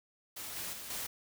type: noise with level steps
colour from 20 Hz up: white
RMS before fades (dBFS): -43 / -40 / -45 / -39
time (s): 0.36-1.07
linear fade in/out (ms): 10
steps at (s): 0.56 / 0.73 / 0.9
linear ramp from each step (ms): 2
effects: none